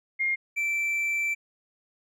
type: tone pair in turn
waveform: sine / triangle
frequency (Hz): 2127 / 2335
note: C7 / D7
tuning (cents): +28 / -11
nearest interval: major second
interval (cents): 161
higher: second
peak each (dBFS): -23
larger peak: neither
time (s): 0.19-0.36 / 0.56-1.35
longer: second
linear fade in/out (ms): 20
effects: none